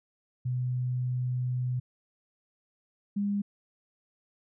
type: tone pair in turn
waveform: sine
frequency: 125.5 / 202.5 Hz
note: B2 / G#3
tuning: +28 / -43 cents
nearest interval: minor sixth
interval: 829 cents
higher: second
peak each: -27 / -26 dBFS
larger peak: second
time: 0.45-1.8 / 3.16-3.42 s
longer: first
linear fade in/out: 10 ms
effects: none